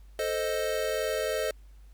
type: chord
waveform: square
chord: A diminished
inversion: none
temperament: equal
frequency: 440 / 523.3 / 622.3 Hz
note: A4 / C5 / Eb5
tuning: 0 / 0 / 0 cents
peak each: -33 / -33 / -32 dBFS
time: 0.19-1.51 s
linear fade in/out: 2 ms
effects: added 50 Hz sine -48 dBFS peak until 1.93 s + pink hiss -67 dBFS RMS until 1.93 s